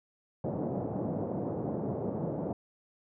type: band-pass noise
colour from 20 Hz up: pink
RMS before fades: -34 dBFS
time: 0.44-2.53 s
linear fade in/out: 2 ms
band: 120 to 680 Hz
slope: 24 dB/octave
effects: none